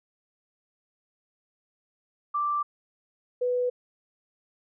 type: tone pair in turn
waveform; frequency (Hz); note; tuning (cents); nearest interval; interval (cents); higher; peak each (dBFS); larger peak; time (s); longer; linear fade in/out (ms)
sine; 1174.7 / 494.8; D6 / B4; 0 / +3; octave + minor third; 1497; first; -24 / -23; second; 2.34-2.63 / 3.41-3.7; neither; 10
effects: none